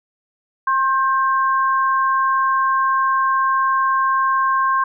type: tone pair together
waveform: sine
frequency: 1069 / 1569.6 Hz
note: C6 / G6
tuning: +37 / +2 cents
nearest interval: perfect fifth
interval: 665 cents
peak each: -15 / -22 dBFS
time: 0.67-4.84 s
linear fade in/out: 5 ms
effects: none